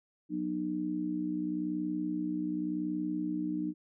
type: harmonic tone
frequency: 60.9 Hz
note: B1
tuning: 24 cents flat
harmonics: 3 / 4 / 5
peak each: -38 / -40 / -32 dBFS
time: 0.29-3.74 s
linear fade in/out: 50 ms
effects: none